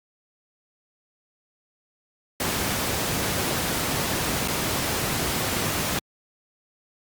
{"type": "noise with dropouts", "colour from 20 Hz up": "pink", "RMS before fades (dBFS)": -25, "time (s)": [2.4, 5.99], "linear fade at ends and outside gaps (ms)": 2, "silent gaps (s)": [4.477, 4.482], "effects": ["high-pass 80 Hz 12 dB/octave", "Opus 48 kbps"]}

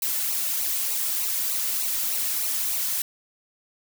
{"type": "noise with flanger", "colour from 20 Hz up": "blue", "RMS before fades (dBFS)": -26, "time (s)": [0.02, 3.02], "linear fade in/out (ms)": 2, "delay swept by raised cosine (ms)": [0.58, 2.58], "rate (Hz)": 3.3, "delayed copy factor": -0.65, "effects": []}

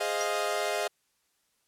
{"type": "chord", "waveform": "sawtooth", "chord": "F minor seventh", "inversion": "first", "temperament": "equal", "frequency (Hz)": [415.3, 523.3, 622.3, 698.5], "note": ["Ab4", "C5", "Eb5", "F5"], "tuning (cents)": [0, 0, 0, 0], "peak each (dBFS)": [-30, -33, -28, -29], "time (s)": [0, 0.88], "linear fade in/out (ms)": 10}
{"type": "tone with exponential decay", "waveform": "sine", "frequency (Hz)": 5730, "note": "F8", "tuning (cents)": 44, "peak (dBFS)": -28, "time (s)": [0.21, 0.3], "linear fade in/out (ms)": 0, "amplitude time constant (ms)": 19}
{"effects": ["white hiss -73 dBFS RMS until 1.67 s", "low-pass 12000 Hz 12 dB/octave"]}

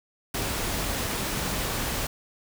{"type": "noise", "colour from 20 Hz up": "pink", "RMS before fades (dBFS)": -29, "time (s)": [0.34, 2.07], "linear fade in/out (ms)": 5, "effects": []}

